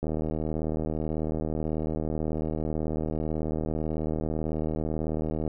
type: click train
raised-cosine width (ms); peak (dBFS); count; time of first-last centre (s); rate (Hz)
2; -17; 427; 0.03-5.478; 78.2
effects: none